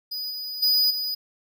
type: tone with level steps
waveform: square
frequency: 4955 Hz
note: D#8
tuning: 8 cents flat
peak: -29 / -31 / -18 / -26 dBFS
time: 0.11-1.15 s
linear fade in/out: 10 ms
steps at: 0.3 / 0.62 / 0.9 s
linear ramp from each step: 10 ms
effects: none